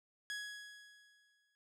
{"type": "tone with exponential decay", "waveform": "sawtooth", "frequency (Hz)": 1672, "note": "G#6", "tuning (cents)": 11, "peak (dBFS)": -35, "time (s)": [0.3, 1.55], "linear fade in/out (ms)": 0, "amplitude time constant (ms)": 270, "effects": ["low-pass 9000 Hz 12 dB/octave"]}